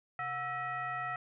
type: tone with frequency modulation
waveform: sine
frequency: 1318.5 Hz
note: E6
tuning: in tune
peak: -34 dBFS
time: 0.19-1.16 s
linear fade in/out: 2 ms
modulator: 594 Hz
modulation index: 1.2
effects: none